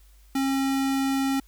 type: tone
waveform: square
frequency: 270.5 Hz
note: C#4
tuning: 42 cents flat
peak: -23 dBFS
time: 0.35-1.4 s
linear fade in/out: 5 ms
effects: added 50 Hz sine -51 dBFS peak until 1.47 s + white hiss -62 dBFS RMS until 1.47 s